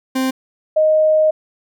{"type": "tone pair in turn", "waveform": ["40% pulse", "sine"], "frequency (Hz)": [261.6, 622.2], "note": ["C4", "D#5"], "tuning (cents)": [0, 0], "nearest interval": "octave + minor third", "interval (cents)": 1500, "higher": "second", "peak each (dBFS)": [-15, -10], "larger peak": "second", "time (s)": [[0.15, 0.31], [0.76, 1.31]], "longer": "second", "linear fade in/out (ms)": 10, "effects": []}